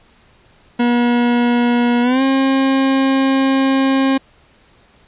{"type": "tone with pitch glide", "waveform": "40% pulse", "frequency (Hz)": [240.5, 268.4], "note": ["B3", "C4"], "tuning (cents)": [-46, 44], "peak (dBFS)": -11, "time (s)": [0.79, 4.18], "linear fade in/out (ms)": 10, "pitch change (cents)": 190, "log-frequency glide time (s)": [2.02, 2.22], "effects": ["pink hiss -51 dBFS RMS until 5.07 s", "resampled to 8000 Hz"]}